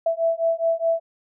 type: beating tone pair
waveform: sine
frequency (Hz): 659.3 / 664.1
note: E5 / E5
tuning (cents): 0 / +13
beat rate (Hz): 4.8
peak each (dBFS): -22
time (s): 0.06-1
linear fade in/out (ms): 5
effects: none

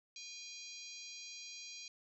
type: harmonic tone with a mistuned harmonic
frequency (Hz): 813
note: G#5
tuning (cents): -37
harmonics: 3 / 4 / 5 / 6 / 7 / 8 / 9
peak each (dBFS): -53 / -59 / -53 / -53 / -55 / -55 / -65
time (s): 0.16-1.88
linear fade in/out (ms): 2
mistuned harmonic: 6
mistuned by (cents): -69
effects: none

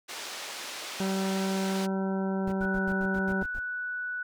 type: band-pass noise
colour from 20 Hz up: white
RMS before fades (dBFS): -39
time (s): 0.08-1.87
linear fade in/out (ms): 20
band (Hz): 360 to 5400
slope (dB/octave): 12
type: harmonic tone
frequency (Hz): 192.1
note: G3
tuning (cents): -35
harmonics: 1 / 2 / 3 / 4 / 5 / 7 / 8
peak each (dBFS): -28 / -34 / -38 / -40 / -42 / -45 / -46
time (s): 1-3.43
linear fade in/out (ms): 2
type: noise bursts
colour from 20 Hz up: brown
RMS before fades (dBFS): -39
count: 9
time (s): 2.47-3.595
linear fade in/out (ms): 5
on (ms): 53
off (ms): 81
type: tone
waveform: sine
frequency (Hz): 1480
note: F#6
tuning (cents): 0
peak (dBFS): -31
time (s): 2.61-4.23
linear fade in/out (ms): 5
effects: none

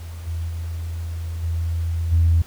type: tone with level steps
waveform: sine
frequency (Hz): 83.2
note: E2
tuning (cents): +17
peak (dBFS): -31 / -23 / -25 / -20 / -12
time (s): 0-2.42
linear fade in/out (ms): 5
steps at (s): 0.26 / 0.48 / 1.42 / 2.11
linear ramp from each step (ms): 20
effects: tanh soft clip ceiling -8 dBFS + pink hiss -46 dBFS RMS until 2.46 s

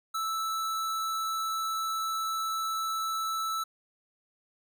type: tone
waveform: square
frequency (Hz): 1316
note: E6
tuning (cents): -3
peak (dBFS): -30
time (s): 0.14-3.64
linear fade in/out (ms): 10
effects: none

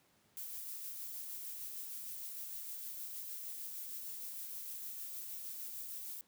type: noise with tremolo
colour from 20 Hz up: violet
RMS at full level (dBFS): -44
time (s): 0.37-6.21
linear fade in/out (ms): 0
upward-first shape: sine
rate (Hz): 6.5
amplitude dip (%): 25
effects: pink hiss -71 dBFS RMS until 6.27 s + high-pass 100 Hz 12 dB/octave

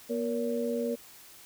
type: tone cluster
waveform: sine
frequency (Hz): 240.4 / 469.2 / 568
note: B3 / A#4 / C#5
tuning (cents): -46 / +11 / +42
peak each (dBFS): -32 / -31 / -35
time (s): 0.09-0.96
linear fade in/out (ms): 20
effects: white hiss -52 dBFS RMS until 1.45 s

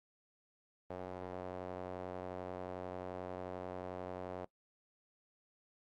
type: tone with band-pass filter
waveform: sawtooth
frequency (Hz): 91.3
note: F#2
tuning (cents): -23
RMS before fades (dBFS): -44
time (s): 0.9-4.45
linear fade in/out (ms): 5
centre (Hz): 600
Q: 1.7
effects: noise-tail reverb RT60 0.1 s tail -22 dB re dry + Opus 24 kbps

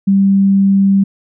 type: tone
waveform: sine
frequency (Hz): 196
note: G3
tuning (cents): 0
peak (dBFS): -7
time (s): 0.07-1.04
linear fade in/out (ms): 10
effects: none

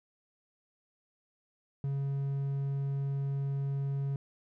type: tone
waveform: triangle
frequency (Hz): 138.59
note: C#3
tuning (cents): 0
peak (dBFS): -28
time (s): 1.84-4.16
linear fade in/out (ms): 2
effects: none

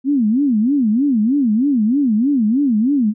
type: tone with vibrato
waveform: sine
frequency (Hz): 246.9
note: B3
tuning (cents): 0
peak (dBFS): -12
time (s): 0.04-3.14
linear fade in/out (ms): 50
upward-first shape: sine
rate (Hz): 3.2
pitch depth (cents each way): 290
effects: none

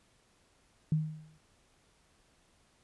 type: tone with exponential decay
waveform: sine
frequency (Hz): 155.56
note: D#3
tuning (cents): 0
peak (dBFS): -23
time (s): 0.92-1.38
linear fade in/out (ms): 2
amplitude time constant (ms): 100
effects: pink hiss -68 dBFS RMS until 2.83 s + resampled to 24000 Hz

